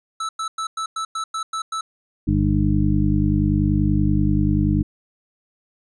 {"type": "tone bursts", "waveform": "square", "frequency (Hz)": 1313, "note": "E6", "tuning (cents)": -7, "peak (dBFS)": -24, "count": 9, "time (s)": [0.2, 1.81], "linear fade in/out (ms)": 5, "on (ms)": 90, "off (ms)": 100}
{"type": "harmonic tone", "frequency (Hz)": 50.4, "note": "G1", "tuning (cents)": 49, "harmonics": [1, 2, 3, 4, 6], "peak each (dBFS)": [-22, -22, -22, -22, -22], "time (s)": [2.27, 4.83], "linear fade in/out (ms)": 10}
{"effects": ["resampled to 22050 Hz"]}